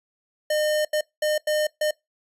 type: tone bursts at uneven times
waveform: square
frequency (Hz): 608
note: D#5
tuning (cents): -40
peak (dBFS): -21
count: 5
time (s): 0.5-0.85 / 0.93-1.01 / 1.22-1.38 / 1.47-1.67 / 1.81-1.91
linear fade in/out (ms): 5
effects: noise-tail reverb RT60 0.2 s tail -25 dB re dry + resampled to 32000 Hz